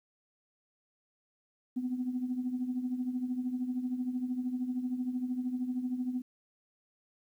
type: tone with tremolo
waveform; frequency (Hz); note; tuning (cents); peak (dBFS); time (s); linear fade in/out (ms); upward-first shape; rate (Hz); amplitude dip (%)
sine; 251.3; B3; +30; -27; 1.76-6.22; 10; triangle; 13; 75
effects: tanh soft clip ceiling -24 dBFS + 11-bit